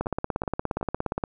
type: two click trains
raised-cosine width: 1 ms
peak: -23 / -12 dBFS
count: 3 / 22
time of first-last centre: 0.06-0.812 / 0.01-1.238 s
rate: 2.66 / 17.1 Hz
effects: none